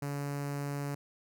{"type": "tone with notch filter", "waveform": "sawtooth", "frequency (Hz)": 142.5, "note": "C#3", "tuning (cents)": 48, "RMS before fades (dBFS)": -36, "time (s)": [0.02, 0.95], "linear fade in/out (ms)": 5, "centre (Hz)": 3400, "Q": 1.4, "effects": []}